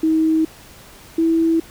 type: tone pair in turn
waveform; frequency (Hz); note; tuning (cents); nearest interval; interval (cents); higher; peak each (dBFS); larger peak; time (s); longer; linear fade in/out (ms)
sine; 318.2 / 327.7; D#4 / E4; +39 / -10; minor second; 51; second; -13; neither; 0.03-0.45 / 1.18-1.6; neither; 5
effects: pink hiss -43 dBFS RMS until 1.7 s